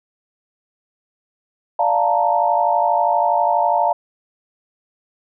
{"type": "chord", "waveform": "sine", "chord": "Bb major seventh", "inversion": "first", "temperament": "equal", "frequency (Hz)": [587.3, 698.5, 880, 932.3], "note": ["D5", "F5", "A5", "Bb5"], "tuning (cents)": [0, 0, 0, 0], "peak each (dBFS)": [-22, -18, -19, -20], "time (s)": [1.79, 3.93], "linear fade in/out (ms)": 5, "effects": []}